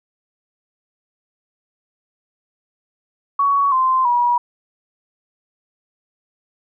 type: tone with pitch steps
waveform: sine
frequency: 1121 / 1039.9 / 964.7 Hz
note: C#6 / C6 / B5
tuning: +19 / -11 / -41 cents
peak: -13 dBFS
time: 3.39-4.38 s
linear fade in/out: 5 ms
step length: 330 ms
effects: none